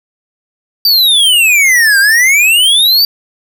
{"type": "exponential two-way sweep", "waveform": "square", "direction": "down then up", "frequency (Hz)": [4699, 1560, 4699], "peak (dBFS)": -6, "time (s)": [0.85, 3.05], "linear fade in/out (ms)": 2, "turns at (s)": 1.99, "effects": []}